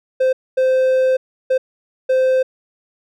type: tone bursts at uneven times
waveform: triangle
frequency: 519 Hz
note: C5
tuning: 14 cents flat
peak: -10 dBFS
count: 4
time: 0.2-0.33 / 0.57-1.17 / 1.5-1.58 / 2.09-2.43 s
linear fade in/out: 10 ms
effects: none